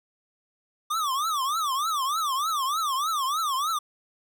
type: tone with vibrato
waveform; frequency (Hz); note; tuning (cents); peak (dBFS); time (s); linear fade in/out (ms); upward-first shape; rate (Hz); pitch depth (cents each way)
square; 1174.7; D6; 0; -25; 0.9-3.79; 10; triangle; 3.3; 250
effects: none